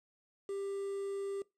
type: tone with quantisation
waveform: triangle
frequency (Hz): 395.6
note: G4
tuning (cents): +16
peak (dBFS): -34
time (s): 0.49-1.42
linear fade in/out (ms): 2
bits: 9
effects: noise-tail reverb RT60 0.2 s tail -21 dB re dry + low-pass 8000 Hz 12 dB/octave